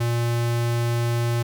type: tone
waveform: square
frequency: 118.2 Hz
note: A#2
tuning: 24 cents sharp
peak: -21 dBFS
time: 0-1.43 s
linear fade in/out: 10 ms
effects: none